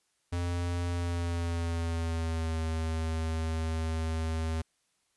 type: tone with pitch glide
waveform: square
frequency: 87.31 to 80.53 Hz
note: F2 to E2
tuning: 0 to -40 cents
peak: -30 dBFS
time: 0.32-4.62 s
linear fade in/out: 10 ms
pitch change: -140 cents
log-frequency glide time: 0.89-2.6 s
effects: white hiss -74 dBFS RMS until 5.16 s + resampled to 24000 Hz